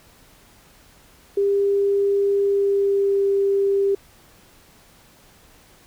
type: tone with pitch glide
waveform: sine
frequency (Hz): 399.6 to 395.9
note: G4 to G4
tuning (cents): +33 to +17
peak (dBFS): -16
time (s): 1.37-3.95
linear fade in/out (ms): 5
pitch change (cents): -16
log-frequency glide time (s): 2.4-3.26
effects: pink hiss -52 dBFS RMS until 5.86 s